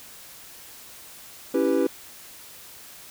triangle chord, C# half-diminished seventh, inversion none, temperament equal, 277.2 / 329.6 / 392 / 493.9 Hz, C#4 / E4 / G4 / B4, 0 / 0 / 0 / 0 cents, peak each -23 dBFS, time 1.54-1.87 s, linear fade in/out 5 ms, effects white hiss -45 dBFS RMS until 3.1 s

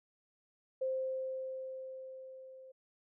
sine tone with level ramp, 523.3 Hz, C5, in tune, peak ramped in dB -31 to -51 dBFS, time 0.81-2.72 s, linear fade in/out 10 ms, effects none

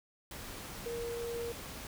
sine tone in noise, 469.7 Hz, A#4, 13 cents sharp, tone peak -36 dBFS, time 0.86-1.52 s, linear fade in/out 2 ms, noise pink, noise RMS -45 dBFS, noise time 0.31-1.87 s, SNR +6 dB, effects none

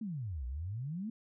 sine exponential two-way sweep, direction down then up, 233.1 to 58.9 to 233.1 Hz, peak -36 dBFS, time 0.01-1.1 s, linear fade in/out 5 ms, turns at 0.46 s, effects none

